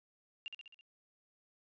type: tone with echo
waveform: sine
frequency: 2794 Hz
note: F7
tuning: in tune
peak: -39 dBFS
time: 0.46-0.48 s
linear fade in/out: 0 ms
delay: 66 ms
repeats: 5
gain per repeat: -4 dB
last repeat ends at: 0.81 s
effects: resampled to 16000 Hz